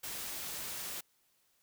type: noise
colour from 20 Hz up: white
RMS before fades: -41 dBFS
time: 0.03-1.01 s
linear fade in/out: 10 ms
effects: white hiss -73 dBFS RMS until 1.62 s